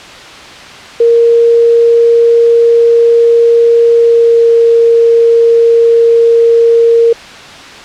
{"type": "tone with pitch glide", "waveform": "sine", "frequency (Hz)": [466.2, 463.2], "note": ["A#4", "A#4"], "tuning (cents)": [0, -11], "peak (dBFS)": -3, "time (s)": [1, 7.13], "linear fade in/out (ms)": 5, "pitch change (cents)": -11, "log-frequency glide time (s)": [3.94, 4.51], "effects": ["white hiss -29 dBFS RMS until 7.84 s", "low-pass 4000 Hz 12 dB/octave"]}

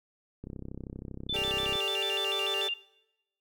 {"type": "click train", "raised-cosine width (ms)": 3, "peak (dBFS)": -27, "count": 44, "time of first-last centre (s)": [0.44, 1.755], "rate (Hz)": 32.7}
{"type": "tone with vibrato", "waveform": "sine", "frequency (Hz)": 3136, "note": "G7", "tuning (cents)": 0, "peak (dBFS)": -29, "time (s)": [1.29, 2.74], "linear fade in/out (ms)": 5, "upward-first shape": "square", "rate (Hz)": 6.8, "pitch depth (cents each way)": 200}
{"type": "chord", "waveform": "sawtooth", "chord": "G suspended second", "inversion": "none", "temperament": "equal", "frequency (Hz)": [392, 440, 587.3], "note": ["G4", "A4", "D5"], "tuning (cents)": [0, 0, 0], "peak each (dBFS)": [-32, -34, -36], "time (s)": [1.33, 2.69], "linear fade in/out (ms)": 20}
{"effects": ["noise-tail reverb RT60 0.9 s tail -21 dB re dry"]}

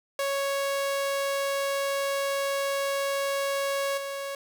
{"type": "tone with level steps", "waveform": "sawtooth", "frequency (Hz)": 554.4, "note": "C#5", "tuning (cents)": 0, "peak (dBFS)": [-22, -28], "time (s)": [0.19, 4.35], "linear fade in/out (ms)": 2, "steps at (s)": 3.97, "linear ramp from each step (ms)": 10, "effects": []}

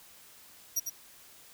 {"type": "tone with echo", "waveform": "sawtooth", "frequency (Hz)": 5750, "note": "F8", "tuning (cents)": 50, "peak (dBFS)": -24, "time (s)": [0.76, 0.8], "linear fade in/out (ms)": 10, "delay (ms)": 100, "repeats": 1, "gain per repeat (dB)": -6, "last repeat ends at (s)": 0.9, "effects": ["white hiss -55 dBFS RMS until 1.53 s"]}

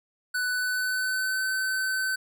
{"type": "tone with pitch glide", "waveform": "square", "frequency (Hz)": [1492, 1526.9], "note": ["F#6", "G6"], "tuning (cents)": [14, -46], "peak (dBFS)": -26, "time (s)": [0.34, 2.16], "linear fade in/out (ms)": 10, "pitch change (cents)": 40, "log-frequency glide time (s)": [0.49, 1.46], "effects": []}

